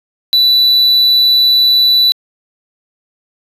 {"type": "tone", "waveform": "triangle", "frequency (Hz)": 3967, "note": "B7", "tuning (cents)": 7, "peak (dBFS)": -5, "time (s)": [0.33, 2.12], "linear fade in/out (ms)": 0, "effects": ["resampled to 32000 Hz"]}